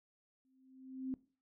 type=tone with exponential growth; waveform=sine; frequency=261.6 Hz; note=C4; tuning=in tune; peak=-34 dBFS; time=0.45-1.14 s; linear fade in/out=0 ms; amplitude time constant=150 ms; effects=noise-tail reverb RT60 0.4 s tail -20 dB re dry